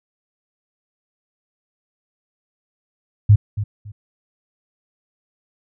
sine tone with echo, 103.8 Hz, G#2, in tune, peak -6 dBFS, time 3.29-3.36 s, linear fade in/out 10 ms, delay 280 ms, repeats 2, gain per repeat -13 dB, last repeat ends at 3.92 s, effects none

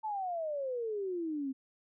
sine exponential sweep, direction down, 889 to 260.4 Hz, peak -33 dBFS, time 0.03-1.53 s, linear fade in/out 20 ms, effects none

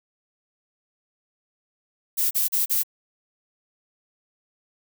violet noise bursts, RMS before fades -22 dBFS, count 4, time 2.17-2.835 s, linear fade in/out 20 ms, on 140 ms, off 35 ms, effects none

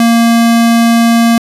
square tone, 231.8 Hz, A#3, 10 cents flat, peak -6 dBFS, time 0-1.38 s, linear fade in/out 2 ms, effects resampled to 32000 Hz + 7-bit

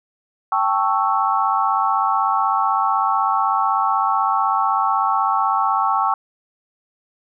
sine chord, A dominant seventh, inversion third, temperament equal, 784 / 880 / 1108.7 / 1318.5 Hz, G5 / A5 / C#6 / E6, 0 / 0 / 0 / 0 cents, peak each -21 / -22 / -20 / -22 dBFS, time 0.52-6.14 s, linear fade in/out 2 ms, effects none

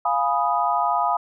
sine chord, F half-diminished seventh, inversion none, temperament equal with one note detuned, 698.5 / 830.6 / 984.9 / 1244.5 Hz, F5 / Ab5 / Cb6 / Eb6, 0 / 0 / -5 / 0 cents, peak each -24 dBFS, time 0.05-1.17 s, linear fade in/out 5 ms, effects none

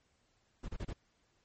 brown noise bursts, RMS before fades -39 dBFS, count 4, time 0.63-0.933 s, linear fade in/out 10 ms, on 54 ms, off 29 ms, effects pink hiss -74 dBFS RMS until 1.44 s + MP3 32 kbps

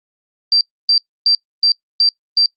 sine tone bursts, 4700 Hz, D8, 1 cent sharp, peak -9 dBFS, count 6, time 0.52-2.46 s, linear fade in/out 2 ms, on 90 ms, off 280 ms, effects noise-tail reverb RT60 0.1 s tail -24 dB re dry + Opus 32 kbps

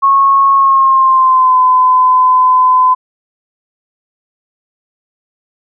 sine tone with pitch glide, 1096 to 1016.7 Hz, C#6 to B5, -20 to +50 cents, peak -5 dBFS, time 0.02-2.95 s, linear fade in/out 20 ms, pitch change -130 cents, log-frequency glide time 0.55-1.58 s, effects none

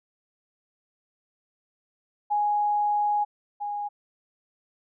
sine tone pair in turn, 830.6 / 823.9 Hz, G#5 / G#5, 0 / -14 cents, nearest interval unison, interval 14 cents, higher first, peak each -21 / -28 dBFS, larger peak first, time 2.3-3.25 / 3.6-3.89 s, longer first, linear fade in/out 20 ms, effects none

